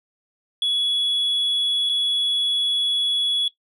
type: tone with dropouts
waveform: sine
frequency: 3380 Hz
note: G#7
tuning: 30 cents sharp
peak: -16 dBFS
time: 0.62-3.48 s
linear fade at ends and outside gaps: 2 ms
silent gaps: 1.892-1.895 s
effects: noise-tail reverb RT60 0.1 s tail -17 dB re dry + tanh soft clip ceiling -17 dBFS